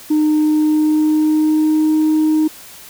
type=tone with pitch glide; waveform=sine; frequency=305.6 to 310.6 Hz; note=D#4 to D#4; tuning=-31 to -3 cents; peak=-9 dBFS; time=0.1-2.48 s; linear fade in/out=10 ms; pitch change=+28 cents; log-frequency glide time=0.4-1.95 s; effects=tanh soft clip ceiling -9 dBFS + white hiss -38 dBFS RMS until 2.89 s